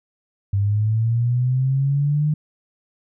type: linear sweep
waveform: sine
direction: up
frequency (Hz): 98 to 152.7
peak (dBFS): -16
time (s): 0.53-2.34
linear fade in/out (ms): 5
effects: none